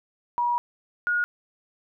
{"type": "tone pair in turn", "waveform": "sine", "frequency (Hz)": [961, 1439.9], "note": ["B5", "F#6"], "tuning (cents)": [-48, -48], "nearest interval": "perfect fifth", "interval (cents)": 700, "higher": "second", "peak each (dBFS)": -21, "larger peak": "neither", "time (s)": [[0.38, 0.58], [1.07, 1.24]], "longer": "first", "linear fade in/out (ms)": 0, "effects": []}